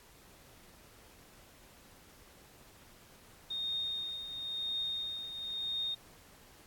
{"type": "tone with tremolo", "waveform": "sine", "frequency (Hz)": 3691, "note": "A#7", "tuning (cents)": -18, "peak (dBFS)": -32, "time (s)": [3.5, 5.95], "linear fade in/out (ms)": 10, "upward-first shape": "triangle", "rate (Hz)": 0.97, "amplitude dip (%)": 65, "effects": ["pink hiss -59 dBFS RMS until 6.66 s", "AAC 64 kbps"]}